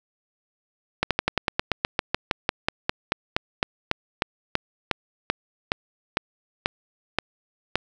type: slowing click train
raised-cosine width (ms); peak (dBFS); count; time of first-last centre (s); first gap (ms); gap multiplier
0.3; -4; 28; 1.03-7.756; 77; 1.08
effects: none